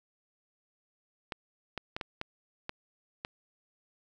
clicks, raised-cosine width 0.3 ms, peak -19 dBFS, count 7, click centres 1.322 / 1.777 / 1.965 / 2.012 / 2.214 / 2.694 / 3.249 s, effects 10-bit

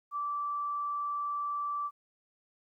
sine tone, 1164 Hz, D6, 16 cents flat, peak -31 dBFS, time 0.11-1.91 s, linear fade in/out 50 ms, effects 12-bit

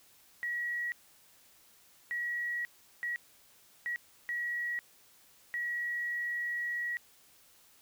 sine tone bursts at uneven times, 1917 Hz, A#6, 48 cents sharp, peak -32 dBFS, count 6, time 0.43-0.92 / 2.11-2.65 / 3.03-3.16 / 3.86-3.96 / 4.29-4.79 / 5.54-6.97 s, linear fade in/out 0 ms, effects white hiss -62 dBFS RMS until 7.81 s

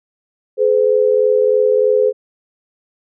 sine tone pair together, 424.8 / 508 Hz, G#4 / B4, +39 / +49 cents, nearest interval minor third, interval 310 cents, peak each -13 dBFS, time 0.57-2.13 s, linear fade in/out 50 ms, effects none

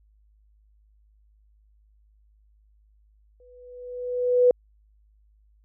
sine tone with exponential growth, 494.4 Hz, B4, 2 cents sharp, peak -12 dBFS, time 3.4-4.51 s, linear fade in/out 2 ms, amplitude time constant 240 ms, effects added 52 Hz sine -57 dBFS peak until 5.64 s

